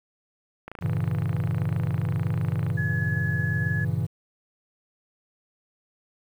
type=click train; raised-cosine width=0.5 ms; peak=-22 dBFS; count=57; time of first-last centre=0.68-2.702 s; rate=27.7 Hz
type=chord; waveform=triangle; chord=G diminished seventh; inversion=none; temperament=equal; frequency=98 / 116.54 / 138.59 / 164.81 Hz; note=G2 / Bb2 / Db3 / Fb3; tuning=0 / 0 / 0 / 0 cents; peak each=-27 dBFS; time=0.81-4.07 s; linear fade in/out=20 ms
type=tone; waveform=sine; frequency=1697 Hz; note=G#6; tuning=37 cents sharp; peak=-29 dBFS; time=2.77-3.85 s; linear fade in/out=10 ms
effects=9-bit